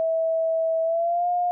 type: tone with pitch glide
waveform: sine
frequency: 651 to 709.9 Hz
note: E5 to F5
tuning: -22 to +28 cents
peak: -20 dBFS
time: 0-1.51 s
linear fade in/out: 0 ms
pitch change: +150 cents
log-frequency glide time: 0.83-1.28 s
effects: none